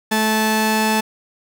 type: tone pair together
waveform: sawtooth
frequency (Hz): 217.8 / 871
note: A3 / A5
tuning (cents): -17 / -18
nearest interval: 2 octaves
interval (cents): 2399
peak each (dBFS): -14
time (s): 0.11-1.01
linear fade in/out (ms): 10
effects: none